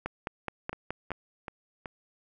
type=two click trains; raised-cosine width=0.5 ms; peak=-17 / -22 dBFS; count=6 / 4; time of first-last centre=0.06-1.117 / 0.73-1.858 s; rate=4.73 / 2.66 Hz; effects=none